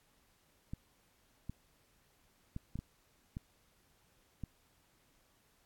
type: clicks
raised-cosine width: 5 ms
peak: -28 dBFS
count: 7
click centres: 0.735 / 1.496 / 2.564 / 2.756 / 2.79 / 3.369 / 4.437 s
effects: pink hiss -71 dBFS RMS until 5.65 s + AAC 64 kbps